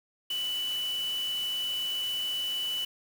sine tone in noise, 2974 Hz, F#7, 8 cents sharp, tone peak -29 dBFS, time 0.3-2.85 s, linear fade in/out 5 ms, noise white, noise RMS -43 dBFS, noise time 0.3-2.85 s, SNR +11 dB, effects none

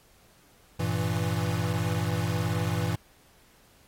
square chord, E diminished, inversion first, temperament equal, 98 / 116.54 / 164.81 Hz, G2 / Bb2 / E3, 0 / 0 / 0 cents, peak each -31 dBFS, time 0.79-2.96 s, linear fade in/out 10 ms, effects pink hiss -60 dBFS RMS until 3.87 s + AAC 48 kbps

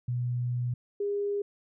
sine tone pair in turn, 122.6 / 406.2 Hz, B2 / G#4, -12 / -38 cents, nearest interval octave + major sixth, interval 2074 cents, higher second, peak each -27 dBFS, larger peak neither, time 0.08-0.74 / 1-1.42 s, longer first, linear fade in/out 5 ms, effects none

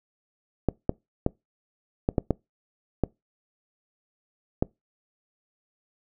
clicks, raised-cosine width 2 ms, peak -8 dBFS, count 8, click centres 0.687 / 0.894 / 1.264 / 2.089 / 2.182 / 2.307 / 3.037 / 4.625 s, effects noise-tail reverb RT60 0.2 s tail -24 dB re dry

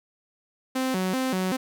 sawtooth tone with vibrato, 220 Hz, A3, in tune, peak -20 dBFS, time 0.75-1.57 s, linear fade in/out 10 ms, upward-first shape square, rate 2.6 Hz, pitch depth 290 cents each way, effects none

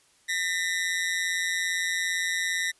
sawtooth ring-modulated tone, 1900 Hz, A#6, 33 cents sharp, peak -19 dBFS, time 0.28-2.72 s, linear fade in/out 20 ms, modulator 88.8 Hz, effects white hiss -62 dBFS RMS until 2.79 s + resampled to 24000 Hz

